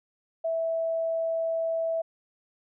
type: tone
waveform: sine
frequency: 656 Hz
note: E5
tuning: 9 cents flat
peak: -25 dBFS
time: 0.44-2.02 s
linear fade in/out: 10 ms
effects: none